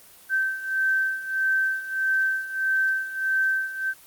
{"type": "beating tone pair", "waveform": "sine", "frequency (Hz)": [1550, 1551.6], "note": ["G6", "G6"], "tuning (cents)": [-20, -18], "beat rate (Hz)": 1.6, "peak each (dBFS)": [-27, -23], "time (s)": [0.29, 3.94], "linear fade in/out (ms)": 50, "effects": ["white hiss -50 dBFS RMS until 4.06 s", "Opus 24 kbps"]}